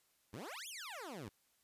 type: exponential two-way sweep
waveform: 15% pulse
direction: up then down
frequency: 89.2 to 3520 to 89.2 Hz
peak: -39 dBFS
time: 0.33-1.29 s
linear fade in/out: 5 ms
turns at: 0.68 s
effects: white hiss -75 dBFS RMS until 1.63 s + resampled to 32000 Hz